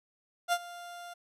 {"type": "tone with ADSR envelope", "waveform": "30% pulse", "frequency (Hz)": 698.5, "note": "F5", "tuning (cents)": 0, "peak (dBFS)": -21, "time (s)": [0.48, 1.14], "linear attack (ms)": 45, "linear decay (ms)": 54, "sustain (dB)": -19, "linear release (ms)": 11, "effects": ["resampled to 32000 Hz"]}